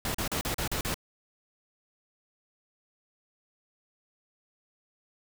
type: noise bursts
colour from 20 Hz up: pink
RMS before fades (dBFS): -31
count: 7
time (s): 0.05-0.943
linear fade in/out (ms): 2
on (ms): 95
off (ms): 38
effects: none